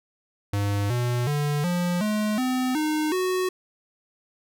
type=tone with pitch steps; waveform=square; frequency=101.3 / 121.87 / 146.61 / 176.37 / 212.2 / 255.3 / 307.1 / 369.4 Hz; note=G#2 / B2 / D3 / F3 / G#3 / C4 / D#4 / F#4; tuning=-43 / -23 / -3 / +17 / +38 / -42 / -23 / -3 cents; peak=-23 dBFS; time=0.53-3.49 s; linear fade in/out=5 ms; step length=370 ms; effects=none